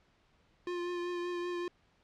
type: tone with vibrato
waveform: square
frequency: 351.8 Hz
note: F4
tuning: 13 cents sharp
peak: -35 dBFS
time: 0.67-1.68 s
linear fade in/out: 2 ms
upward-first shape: triangle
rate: 5.2 Hz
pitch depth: 22 cents each way
effects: pink hiss -69 dBFS RMS until 2.03 s + low-pass 4000 Hz 12 dB/octave